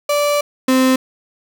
35% pulse tone pair in turn, 583 / 259.7 Hz, D5 / C4, -13 / -13 cents, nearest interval octave + major second, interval 1400 cents, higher first, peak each -12 / -9 dBFS, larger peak second, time 0.09-0.41 / 0.68-0.96 s, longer first, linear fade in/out 5 ms, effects 8-bit

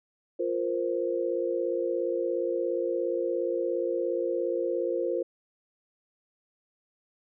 sine chord, F suspended fourth, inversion none, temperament equal, 349.2 / 466.2 / 523.3 Hz, F4 / Bb4 / C5, 0 / 0 / 0 cents, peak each -30 / -31 / -30 dBFS, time 0.39-5.23 s, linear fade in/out 10 ms, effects none

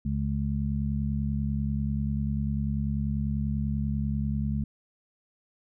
harmonic tone, 70.2 Hz, C#2, 22 cents sharp, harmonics 1 / 2 / 3, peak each -30 / -30 / -30 dBFS, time 0.05-4.64 s, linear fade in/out 5 ms, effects none

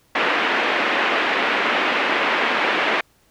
white band-pass noise, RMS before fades -20 dBFS, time 0.15-3.01 s, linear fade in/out 5 ms, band 250 to 2600 Hz, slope 24 dB/octave, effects pink hiss -59 dBFS RMS until 3.3 s

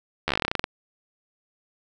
slowing click train, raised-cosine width 0.3 ms, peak -7 dBFS, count 15, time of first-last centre 0.28-0.641 s, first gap 12 ms, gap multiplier 1.11, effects none

